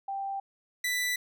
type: tone pair in turn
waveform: sine / sawtooth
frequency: 786 / 1980.6 Hz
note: G5 / B6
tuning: +4 / +4 cents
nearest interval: octave + major third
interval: 1600 cents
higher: second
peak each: -31 / -24 dBFS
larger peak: second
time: 0.08-0.4 / 0.84-1.16 s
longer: neither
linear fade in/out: 5 ms
effects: none